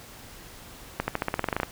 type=accelerating click train; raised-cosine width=0.5 ms; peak=-10 dBFS; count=13; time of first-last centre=1-1.632 s; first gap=80 ms; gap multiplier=0.92; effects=pink hiss -46 dBFS RMS until 1.71 s